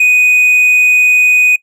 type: tone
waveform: triangle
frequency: 2489 Hz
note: D#7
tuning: in tune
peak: -4 dBFS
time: 0-1.56 s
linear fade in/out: 5 ms
effects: noise-tail reverb RT60 0.1 s tail -22 dB re dry